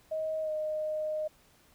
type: tone with pitch glide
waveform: sine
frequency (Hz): 630 to 616.7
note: D#5 to D#5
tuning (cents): +21 to -16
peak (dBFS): -30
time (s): 0.11-1.28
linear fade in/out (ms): 10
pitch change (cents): -37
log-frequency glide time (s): 0.42-0.51
effects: pink hiss -63 dBFS RMS until 1.74 s